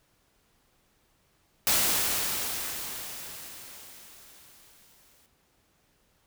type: noise with exponential decay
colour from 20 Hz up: white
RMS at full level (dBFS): -23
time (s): 1.67-5.26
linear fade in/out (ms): 0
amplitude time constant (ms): 780
effects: pink hiss -68 dBFS RMS until 6.26 s